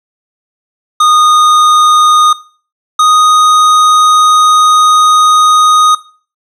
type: tone pair in turn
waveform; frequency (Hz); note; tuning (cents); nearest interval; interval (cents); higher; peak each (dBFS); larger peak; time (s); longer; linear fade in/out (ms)
square; 1232 / 1243.4; D#6 / D#6; -17 / -2; unison; 15; second; -5; neither; 1-2.33 / 2.99-5.95; second; 5
effects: noise-tail reverb RT60 0.4 s tail -17 dB re dry + low-pass 8000 Hz 12 dB/octave